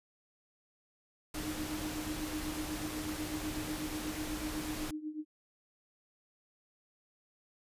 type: noise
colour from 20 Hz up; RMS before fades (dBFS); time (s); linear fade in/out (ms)
pink; -41; 1.34-4.91; 5
type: tone with tremolo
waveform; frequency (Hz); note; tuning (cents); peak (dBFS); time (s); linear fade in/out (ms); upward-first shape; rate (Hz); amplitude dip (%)
sine; 306.6; D#4; -25; -34; 1.34-5.25; 50; triangle; 8.1; 85
effects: resampled to 32000 Hz